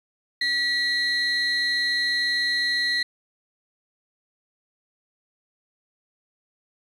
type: tone cluster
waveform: sine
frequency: 1937 / 3893 / 4153 Hz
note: B6 / B7 / C8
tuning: -34 / -26 / -14 cents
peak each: -22 / -30 / -24 dBFS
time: 0.41-3.03 s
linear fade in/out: 5 ms
effects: tanh soft clip ceiling -16 dBFS + 9-bit